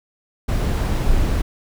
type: noise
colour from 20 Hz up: brown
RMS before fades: -18 dBFS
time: 0.48-1.42 s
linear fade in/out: 10 ms
effects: none